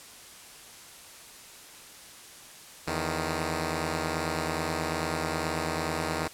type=tone pair together; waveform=5% pulse; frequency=82.41 / 155.56 Hz; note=E2 / D#3; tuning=0 / 0 cents; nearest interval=major seventh; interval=1100 cents; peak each=-20 dBFS; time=2.87-6.28 s; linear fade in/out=5 ms; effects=white hiss -48 dBFS RMS until 6.33 s + low-pass 11000 Hz 12 dB/octave